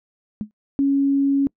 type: tone with exponential decay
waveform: sine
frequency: 211.6 Hz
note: G#3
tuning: 33 cents sharp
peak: -19 dBFS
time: 0.41-0.51 s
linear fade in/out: 0 ms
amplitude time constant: 20 ms
type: tone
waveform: sine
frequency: 277.2 Hz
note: C#4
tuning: in tune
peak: -15 dBFS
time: 0.79-1.47 s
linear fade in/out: 0 ms
effects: noise-tail reverb RT60 0.1 s tail -26 dB re dry